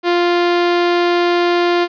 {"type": "tone", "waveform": "sawtooth", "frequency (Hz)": 349.2, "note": "F4", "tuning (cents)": 0, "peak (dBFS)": -8, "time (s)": [0.03, 1.88], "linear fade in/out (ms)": 50, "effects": ["resampled to 11025 Hz", "8-bit"]}